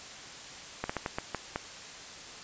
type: slowing click train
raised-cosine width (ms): 0.5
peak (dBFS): -16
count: 7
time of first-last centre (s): 0.84-1.559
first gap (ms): 55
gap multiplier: 1.31
effects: white hiss -45 dBFS RMS until 2.43 s + resampled to 16000 Hz